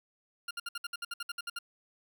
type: tone bursts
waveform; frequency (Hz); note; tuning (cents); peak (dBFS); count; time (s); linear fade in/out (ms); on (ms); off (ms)
20% pulse; 1400; F6; +4; -30; 13; 0.48-1.589; 5; 29; 61
effects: none